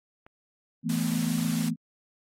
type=click; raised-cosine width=0.5 ms; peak=-34 dBFS; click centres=0.265 s
type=chord; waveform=sine; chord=E suspended fourth; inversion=none; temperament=equal; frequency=164.81 / 220 / 246.9 Hz; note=E3 / A3 / B3; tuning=0 / 0 / 0 cents; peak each=-29 dBFS; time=0.83-1.76 s; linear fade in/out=50 ms
type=noise; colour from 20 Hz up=white; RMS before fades=-37 dBFS; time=0.89-1.69 s; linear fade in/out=5 ms
effects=low-pass 12000 Hz 12 dB/octave + AAC 48 kbps